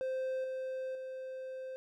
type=tone with level steps; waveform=triangle; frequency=521 Hz; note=C5; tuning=7 cents flat; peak=-31 / -34 / -38 dBFS; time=0.01-1.76 s; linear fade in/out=0 ms; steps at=0.44 / 0.95 s; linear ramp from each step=2 ms; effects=none